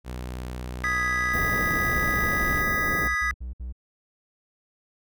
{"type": "tone with vibrato", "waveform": "sawtooth", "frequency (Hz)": 62.1, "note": "B1", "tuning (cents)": 10, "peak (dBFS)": -28, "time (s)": [0.04, 2.64], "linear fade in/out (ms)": 50, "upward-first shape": "square", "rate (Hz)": 16, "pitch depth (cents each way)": 12}
{"type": "chord", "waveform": "triangle", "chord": "G# minor", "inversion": "second", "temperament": "equal", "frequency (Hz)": [1244.5, 1661.2, 1975.5], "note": ["D#6", "G#6", "B6"], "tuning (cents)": [0, 0, 0], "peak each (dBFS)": [-27, -27, -24], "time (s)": [0.84, 3.31], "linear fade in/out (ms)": 0}
{"type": "band-stop noise", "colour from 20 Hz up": "pink", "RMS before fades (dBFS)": -30, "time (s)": [1.33, 3.08], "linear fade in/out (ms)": 10, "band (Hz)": [700, 13000], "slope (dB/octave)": 24}
{"type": "tone bursts", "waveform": "triangle", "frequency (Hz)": 61.6, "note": "B1", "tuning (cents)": -4, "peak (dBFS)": -29, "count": 4, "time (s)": [3.02, 3.726], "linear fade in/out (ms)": 10, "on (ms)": 130, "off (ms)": 62}
{"effects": []}